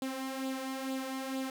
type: tone with flanger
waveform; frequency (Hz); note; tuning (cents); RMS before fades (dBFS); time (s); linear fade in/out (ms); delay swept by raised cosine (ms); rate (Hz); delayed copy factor
sawtooth; 264.8; C4; +21; -37; 0.02-1.5; 2; 0.25 to 2.85; 2.2; +0.55
effects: 10-bit

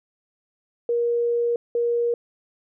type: tone bursts at uneven times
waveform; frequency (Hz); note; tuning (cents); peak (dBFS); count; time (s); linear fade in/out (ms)
sine; 473.4; A#4; +27; -19; 2; 0.89-1.56 / 1.75-2.14; 2
effects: none

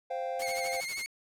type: chord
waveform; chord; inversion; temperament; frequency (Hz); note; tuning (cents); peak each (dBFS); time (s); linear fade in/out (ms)
triangle; C suspended fourth; none; just; 523.3 / 697.7 / 784.9; C5 / F5 / G5; 0 / -2 / +2; -33 / -34 / -37; 0.1-0.81; 10
type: noise with tremolo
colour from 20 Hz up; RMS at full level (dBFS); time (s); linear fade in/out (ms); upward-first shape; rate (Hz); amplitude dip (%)
white; -40; 0.39-1.05; 5; sine; 12; 95
type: tone with vibrato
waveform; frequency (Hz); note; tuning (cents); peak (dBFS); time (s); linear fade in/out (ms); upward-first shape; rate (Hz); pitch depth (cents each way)
sawtooth; 2161; C#7; -45; -31; 0.42-1.06; 0; sine; 13; 49
effects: low-pass 12000 Hz 12 dB/octave

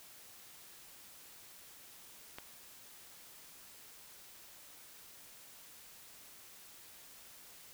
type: click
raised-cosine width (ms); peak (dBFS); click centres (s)
0.3; -28; 2.385
effects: white hiss -56 dBFS RMS until 7.73 s

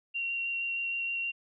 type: tone with vibrato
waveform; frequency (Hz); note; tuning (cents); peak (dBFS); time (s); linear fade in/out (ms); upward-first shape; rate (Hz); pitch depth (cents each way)
sine; 2752; F7; -26; -30; 0.14-1.32; 20; square; 6.4; 8
effects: none

